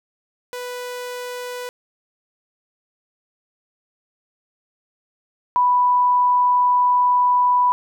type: tone pair in turn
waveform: sawtooth / sine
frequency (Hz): 493.9 / 987.8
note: B4 / B5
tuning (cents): 0 / 0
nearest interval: octave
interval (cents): 1200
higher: second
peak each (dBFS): -24 / -13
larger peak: second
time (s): 0.53-1.69 / 5.56-7.72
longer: second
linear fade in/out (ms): 0
effects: none